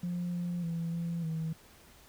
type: tone with pitch steps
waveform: sine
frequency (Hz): 176 / 174.9 / 167 / 169.3 / 160.8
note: F3 / F3 / E3 / E3 / E3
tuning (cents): +14 / +3 / +23 / +46 / -43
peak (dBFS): -30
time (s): 0.03-1.53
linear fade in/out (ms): 5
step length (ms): 300
effects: tanh soft clip ceiling -29 dBFS + pink hiss -58 dBFS RMS until 2.08 s